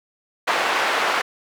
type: band-pass noise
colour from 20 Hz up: white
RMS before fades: -21 dBFS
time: 0.47-1.22 s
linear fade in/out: 10 ms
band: 520 to 1800 Hz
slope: 12 dB/octave
effects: none